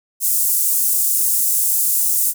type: high-pass noise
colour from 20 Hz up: pink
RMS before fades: -17 dBFS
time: 0.2-2.34 s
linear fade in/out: 50 ms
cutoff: 8300 Hz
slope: 24 dB/octave
effects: none